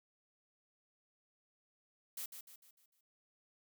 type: noise with echo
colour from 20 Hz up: blue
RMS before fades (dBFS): -43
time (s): 2.17-2.26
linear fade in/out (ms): 5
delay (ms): 150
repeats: 5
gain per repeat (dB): -7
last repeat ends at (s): 3.01
effects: none